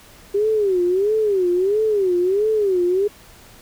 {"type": "tone with vibrato", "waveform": "sine", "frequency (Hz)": 392.7, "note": "G4", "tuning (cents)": 3, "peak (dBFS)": -15, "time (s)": [0.34, 3.08], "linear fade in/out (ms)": 10, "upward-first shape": "sine", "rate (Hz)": 1.5, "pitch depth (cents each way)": 190, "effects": ["pink hiss -46 dBFS RMS until 3.61 s"]}